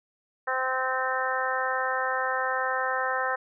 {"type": "harmonic tone", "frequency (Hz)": 259.3, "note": "C4", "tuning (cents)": -15, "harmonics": [2, 3, 4, 5, 6, 7], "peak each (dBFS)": [-32, -32, -32, -32, -32, -32], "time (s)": [0.47, 3.36], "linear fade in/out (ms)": 10, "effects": []}